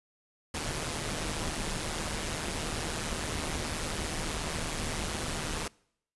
pink noise with amplitude modulation, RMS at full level -31 dBFS, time 0.54-5.68 s, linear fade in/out 5 ms, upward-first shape sine, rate 155 Hz, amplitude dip 65%, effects noise-tail reverb RT60 0.7 s tail -25 dB re dry + resampled to 24000 Hz

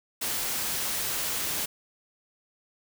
white noise, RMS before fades -30 dBFS, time 0.21-1.66 s, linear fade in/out 10 ms, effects none

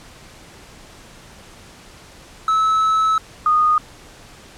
triangle / sine tone pair in turn, 1300 / 1233.3 Hz, E6 / D#6, -24 / -16 cents, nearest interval minor second, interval 92 cents, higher first, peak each -12 dBFS, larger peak neither, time 2.48-3.18 / 3.46-3.78 s, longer first, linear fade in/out 2 ms, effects pink hiss -43 dBFS RMS until 4.57 s + low-pass 9000 Hz 12 dB/octave

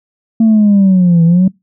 sine linear two-way sweep, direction down then up, 226.9 to 164.3 to 191 Hz, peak -3 dBFS, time 0.4-1.48 s, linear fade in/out 5 ms, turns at 1.24 s, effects noise-tail reverb RT60 0.2 s tail -25 dB re dry + tanh soft clip ceiling -3 dBFS

